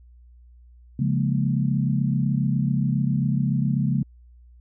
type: chord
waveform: sine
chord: Bb minor seventh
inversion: first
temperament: equal with one note detuned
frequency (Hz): 138.59 / 174.61 / 207.7 / 235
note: Db3 / F3 / Ab3 / Bb3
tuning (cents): 0 / 0 / 0 / +14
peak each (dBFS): -22 / -27 / -26 / -28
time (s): 0.99-4.03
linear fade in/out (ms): 5
effects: added 60 Hz sine -47 dBFS peak until 4.6 s